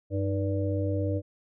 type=harmonic tone with a mistuned harmonic; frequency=97 Hz; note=G2; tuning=18 cents flat; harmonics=1 / 3 / 5 / 6; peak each=-27 / -32 / -34 / -35 dBFS; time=0.1-1.22 s; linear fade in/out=50 ms; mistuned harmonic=3; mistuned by=+79 cents; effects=none